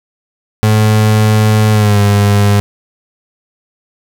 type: tone with pitch glide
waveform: 35% pulse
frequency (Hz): 107.8 to 101.93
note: A2 to G#2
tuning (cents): -35 to -32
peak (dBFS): -5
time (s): 0.63-2.6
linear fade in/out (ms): 0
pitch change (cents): -97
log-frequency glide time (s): 1.71-1.99
effects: none